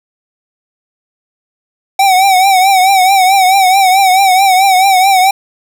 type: tone with vibrato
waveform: square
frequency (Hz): 762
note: G5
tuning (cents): -49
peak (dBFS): -6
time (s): 1.99-5.31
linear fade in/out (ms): 5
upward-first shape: triangle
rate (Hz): 4.6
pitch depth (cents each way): 87
effects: none